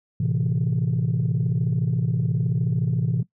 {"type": "chord", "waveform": "sine", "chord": "A minor", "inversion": "none", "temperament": "equal with one note detuned", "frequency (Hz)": [111.79, 130.81, 164.81], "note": ["A2", "C3", "E3"], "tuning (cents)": [28, 0, 0], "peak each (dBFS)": [-24, -22, -23], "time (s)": [0.2, 3.23], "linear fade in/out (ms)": 5, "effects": ["noise-tail reverb RT60 0.1 s tail -18 dB re dry", "tanh soft clip ceiling -15 dBFS"]}